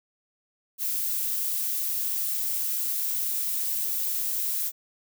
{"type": "noise", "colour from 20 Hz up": "violet", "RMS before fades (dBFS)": -28, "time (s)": [0.78, 4.72], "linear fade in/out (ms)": 50, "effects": []}